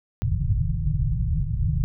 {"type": "low-pass noise", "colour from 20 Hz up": "white", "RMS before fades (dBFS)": -23, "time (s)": [0.22, 1.84], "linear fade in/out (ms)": 0, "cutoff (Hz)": 160, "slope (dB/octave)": 96, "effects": []}